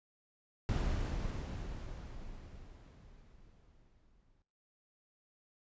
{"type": "noise with exponential decay", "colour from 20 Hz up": "brown", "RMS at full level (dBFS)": -31, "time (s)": [0.69, 4.42], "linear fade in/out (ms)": 0, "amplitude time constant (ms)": 810, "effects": ["noise-tail reverb RT60 0.6 s tail -20 dB re dry", "resampled to 16000 Hz"]}